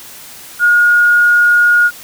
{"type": "tone", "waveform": "sine", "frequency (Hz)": 1435, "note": "F6", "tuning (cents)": 47, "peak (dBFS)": -6, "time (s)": [0.59, 1.91], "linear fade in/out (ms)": 50, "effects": ["white hiss -34 dBFS RMS until 2.03 s"]}